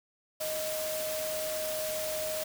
sine tone in noise, 623 Hz, D#5, 2 cents sharp, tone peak -33 dBFS, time 0.4-2.44 s, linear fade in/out 10 ms, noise white, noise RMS -37 dBFS, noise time 0.4-2.44 s, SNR +1 dB, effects none

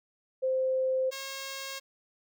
sine / 5% pulse tone pair in turn, 521 / 542 Hz, C5 / C#5, -7 / -39 cents, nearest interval minor second, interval 68 cents, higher second, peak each -25 dBFS, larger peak neither, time 0.42-1.11 / 1.11-1.8 s, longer neither, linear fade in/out 20 ms, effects none

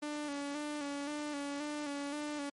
sawtooth tone with vibrato, 290.6 Hz, D4, 18 cents flat, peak -33 dBFS, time 0.02-2.5 s, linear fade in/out 10 ms, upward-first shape square, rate 1.9 Hz, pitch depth 39 cents each way, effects MP3 48 kbps

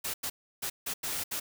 white noise bursts at uneven times, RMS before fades -34 dBFS, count 6, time 0.04-0.14 / 0.23-0.3 / 0.62-0.7 / 0.86-0.94 / 1.03-1.24 / 1.31-1.4 s, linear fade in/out 10 ms, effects none

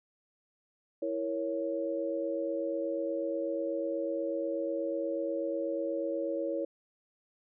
sine chord, A# diminished, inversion second, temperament equal, 329.6 / 466.2 / 554.4 Hz, E4 / A#4 / C#5, 0 / 0 / 0 cents, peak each -35 / -37 / -33 dBFS, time 1.02-6.65 s, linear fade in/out 5 ms, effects none

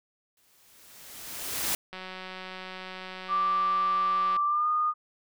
white noise with exponential growth, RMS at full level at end -27 dBFS, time 0.37-1.75 s, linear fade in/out 2 ms, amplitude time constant 300 ms
click train, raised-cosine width 0.3 ms, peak -24 dBFS, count 454, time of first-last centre 1.93-4.365 s, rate 186 Hz
sine tone with pitch glide, 1174.7 to 1224.6 Hz, D6 to D#6, 0 to -28 cents, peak -23 dBFS, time 3.28-4.94 s, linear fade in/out 50 ms, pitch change +72 cents, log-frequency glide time 4.46-4.68 s
effects none

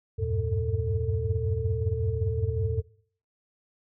sine tone cluster, 79.2 / 93.4 / 98.7 / 116.4 / 445.7 Hz, D#2 / F#2 / G2 / A#2 / A4, +31 / +17 / +12 / -2 / +22 cents, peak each -31 dBFS, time 0.18-2.82 s, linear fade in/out 20 ms, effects noise-tail reverb RT60 0.5 s tail -19 dB re dry + tanh soft clip ceiling -13 dBFS

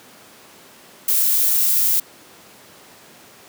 violet noise, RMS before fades -17 dBFS, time 1.08-2 s, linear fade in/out 5 ms, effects pink hiss -45 dBFS RMS until 3.48 s + high-pass 200 Hz 12 dB/octave

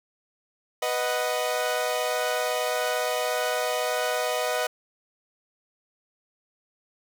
sawtooth chord, B major, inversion none, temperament equal, 493.9 / 622.3 / 740 Hz, B4 / D#5 / F#5, 0 / 0 / 0 cents, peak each -25 / -24 / -27 dBFS, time 0.82-4.67 s, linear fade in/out 5 ms, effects none

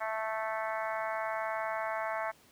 harmonic tone, 219.8 Hz, A3, 2 cents flat, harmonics 3 / 4 / 5 / 6 / 7 / 8 / 9 / 10, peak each -36 / -38 / -40 / -42 / -43 / -44 / -45 / -46 dBFS, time 0-2.32 s, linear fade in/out 20 ms, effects pink hiss -61 dBFS RMS until 2.51 s + high-pass 100 Hz 12 dB/octave

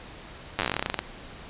slowing click train, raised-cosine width 0.3 ms, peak -9 dBFS, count 18, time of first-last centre 0.59-0.991 s, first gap 9 ms, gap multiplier 1.11, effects pink hiss -44 dBFS RMS until 1.49 s + resampled to 8000 Hz

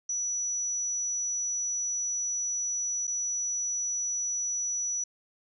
sine tone with dropouts, 5900 Hz, F#8, 6 cents flat, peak -28 dBFS, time 0.09-5.04 s, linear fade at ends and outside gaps 5 ms, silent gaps 3.071-3.076 s, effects none

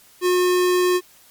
square tone, 360.9 Hz, F#4, 43 cents flat, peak -16 dBFS, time 0.21-1.01 s, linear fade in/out 50 ms, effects white hiss -51 dBFS RMS until 1.3 s + MP3 96 kbps

